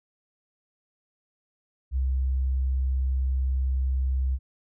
sine tone, 65.41 Hz, C2, in tune, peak -22 dBFS, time 1.91-4.39 s, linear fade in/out 50 ms, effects none

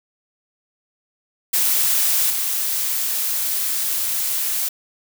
blue noise with level steps, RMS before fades -18 / -22 dBFS, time 1.53-4.69 s, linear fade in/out 10 ms, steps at 2.3 s, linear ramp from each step 2 ms, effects none

